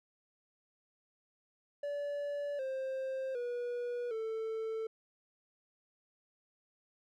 triangle tone with pitch steps, 576 / 528.2 / 484.4 / 444.2 Hz, D5 / C5 / B4 / A4, -34 / +16 / -34 / +16 cents, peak -33 dBFS, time 1.83-4.87 s, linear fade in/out 5 ms, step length 760 ms, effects none

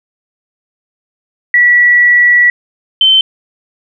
sine tone pair in turn, 1944 / 3086 Hz, B6 / G7, -28 / -28 cents, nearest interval minor sixth, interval 800 cents, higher second, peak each -4 dBFS, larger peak neither, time 1.54-2.5 / 3.01-3.21 s, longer first, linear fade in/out 2 ms, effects none

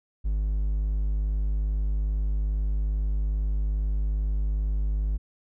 triangle tone, 51.2 Hz, G#1, 24 cents flat, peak -21 dBFS, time 0.24-5.18 s, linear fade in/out 20 ms, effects none

